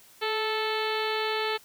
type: harmonic tone with a mistuned harmonic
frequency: 437.9 Hz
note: A4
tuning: 8 cents flat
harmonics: 1 / 2 / 3 / 4 / 5 / 6 / 7 / 8 / 9 / 10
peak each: -30 / -33 / -35 / -36 / -37 / -38 / -38 / -39 / -40 / -40 dBFS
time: 0.21-1.58 s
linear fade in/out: 20 ms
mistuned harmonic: 1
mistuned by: -21 cents
effects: white hiss -55 dBFS RMS until 1.64 s